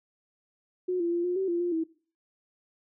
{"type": "tone with pitch steps", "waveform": "sine", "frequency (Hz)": [364.2, 341.6, 345, 356.8, 382.6, 344.1, 350.6, 324.2], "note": ["F#4", "F4", "F4", "F4", "G4", "F4", "F4", "E4"], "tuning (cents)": [-27, -38, -21, 37, -42, -26, 7, -29], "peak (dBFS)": -25, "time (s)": [0.88, 1.84], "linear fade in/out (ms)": 10, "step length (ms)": 120, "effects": ["noise-tail reverb RT60 0.4 s tail -20 dB re dry"]}